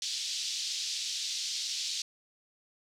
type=band-pass noise; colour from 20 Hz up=pink; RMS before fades=-35 dBFS; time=0.02-2.02 s; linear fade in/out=2 ms; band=3600 to 6200 Hz; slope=24 dB/octave; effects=none

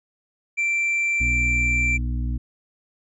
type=tone; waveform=triangle; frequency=2349 Hz; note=D7; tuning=in tune; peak=-18 dBFS; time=0.57-1.98 s; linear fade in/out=20 ms
type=harmonic tone; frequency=60.4 Hz; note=B1; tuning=38 cents flat; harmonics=1 / 2 / 4 / 5; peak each=-23 / -30 / -34 / -40 dBFS; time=1.2-2.38 s; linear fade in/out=10 ms
effects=resampled to 22050 Hz

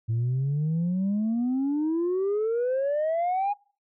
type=exponential sweep; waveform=sine; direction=up; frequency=110.6 to 830.6 Hz; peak=-21 dBFS; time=0.08-3.54 s; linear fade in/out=20 ms; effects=noise-tail reverb RT60 0.4 s tail -26 dB re dry + tanh soft clip ceiling -21 dBFS

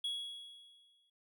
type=tone with exponential decay; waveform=triangle; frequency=3341 Hz; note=G#7; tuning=10 cents sharp; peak=-32 dBFS; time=0.04-1.1 s; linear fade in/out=5 ms; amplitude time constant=230 ms; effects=none

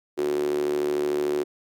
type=tone with high-pass filter; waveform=sawtooth; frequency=73.42 Hz; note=D2; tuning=in tune; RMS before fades=-25 dBFS; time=0.17-1.44 s; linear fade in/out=20 ms; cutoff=360 Hz; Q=9.5; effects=none

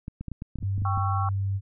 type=clicks; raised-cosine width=5 ms; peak=-22 dBFS; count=11; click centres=0.081 / 0.21 / 0.283 / 0.317 / 0.421 / 0.557 / 0.587 / 0.628 / 0.78 / 0.82 / 0.976 s
type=tone; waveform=sine; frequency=98 Hz; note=G2; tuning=in tune; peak=-24 dBFS; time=0.6-1.61 s; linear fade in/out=50 ms
type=chord; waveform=sine; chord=C# diminished; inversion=second; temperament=equal with one note detuned; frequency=784 / 1108.7 / 1336.1 Hz; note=G5 / C#6 / E6; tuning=0 / 0 / +23 cents; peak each=-31 / -30 / -33 dBFS; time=0.85-1.29 s; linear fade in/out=2 ms
effects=none

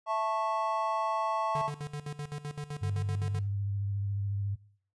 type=chord; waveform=triangle; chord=A major; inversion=second; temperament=just; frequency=660 / 880 / 1100 Hz; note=E5 / A5 / C#6; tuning=+2 / 0 / -14 cents; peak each=-30 dBFS; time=0.06-1.71 s; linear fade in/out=50 ms
type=tone with tremolo; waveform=square; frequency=146.83 Hz; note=D3; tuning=in tune; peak=-35 dBFS; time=1.55-3.39 s; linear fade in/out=2 ms; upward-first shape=square; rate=7.8 Hz; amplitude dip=80%
type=tone with vibrato; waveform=sine; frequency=100.2 Hz; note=G2; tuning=38 cents sharp; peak=-29 dBFS; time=2.81-4.56 s; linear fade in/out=20 ms; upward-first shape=sine; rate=14 Hz; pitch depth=23 cents each way
effects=noise-tail reverb RT60 0.5 s tail -19 dB re dry + resampled to 24000 Hz

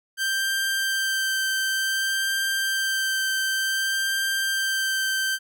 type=tone with vibrato; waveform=sawtooth; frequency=1568 Hz; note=G6; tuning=in tune; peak=-19 dBFS; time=0.17-5.39 s; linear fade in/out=50 ms; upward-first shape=sine; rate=0.55 Hz; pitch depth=12 cents each way; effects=none

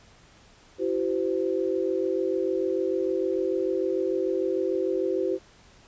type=tone cluster; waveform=sine; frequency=334.1 / 380.8 / 514 Hz; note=E4 / F#4 / C5; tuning=+23 / +50 / -31 cents; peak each=-29 / -26 / -29 dBFS; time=0.78-5.39 s; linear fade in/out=50 ms; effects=pink hiss -55 dBFS RMS until 5.87 s + resampled to 16000 Hz

